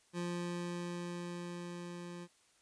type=tone with level ramp; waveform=25% pulse; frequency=174.61 Hz; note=F3; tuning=in tune; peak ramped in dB=-32 to -41 dBFS; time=0.13-2.28 s; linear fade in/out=50 ms; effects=white hiss -69 dBFS RMS until 2.61 s + resampled to 22050 Hz